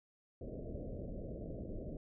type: low-pass noise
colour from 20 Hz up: pink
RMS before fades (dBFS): -44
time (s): 0.41-1.97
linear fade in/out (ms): 2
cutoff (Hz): 650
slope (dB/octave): 96
effects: none